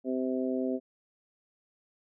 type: harmonic tone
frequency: 129.3 Hz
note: C3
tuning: 20 cents flat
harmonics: 2 / 3 / 4 / 5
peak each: -30 / -34 / -36 / -38 dBFS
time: 0.04-0.8 s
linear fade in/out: 50 ms
effects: none